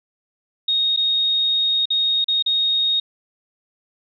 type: tone with dropouts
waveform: sine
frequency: 3729 Hz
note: A#7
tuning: in tune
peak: -16 dBFS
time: 0.68-3 s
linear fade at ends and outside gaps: 5 ms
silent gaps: 0.964-0.972 / 1.856-1.903 / 2.244-2.282 / 2.425-2.461 s
effects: none